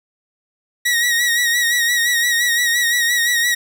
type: tone with vibrato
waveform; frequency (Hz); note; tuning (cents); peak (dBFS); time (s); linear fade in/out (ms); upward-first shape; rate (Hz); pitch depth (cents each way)
sawtooth; 1901; A#6; +33; -11; 0.85-3.55; 10; sine; 5.8; 48
effects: none